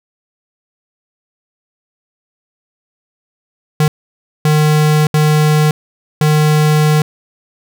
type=tone bursts at uneven times; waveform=square; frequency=152.4 Hz; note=D#3; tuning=36 cents flat; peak=-9 dBFS; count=4; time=3.8-3.88 / 4.45-5.07 / 5.14-5.71 / 6.21-7.02 s; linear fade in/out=2 ms; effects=none